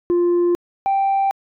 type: tone pair in turn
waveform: sine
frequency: 349.2 / 783.9 Hz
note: F4 / G5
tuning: 0 / 0 cents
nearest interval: octave + major second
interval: 1400 cents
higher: second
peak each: -11 / -13 dBFS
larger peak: first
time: 0.1-0.55 / 0.86-1.31 s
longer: neither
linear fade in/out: 0 ms
effects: tanh soft clip ceiling -13 dBFS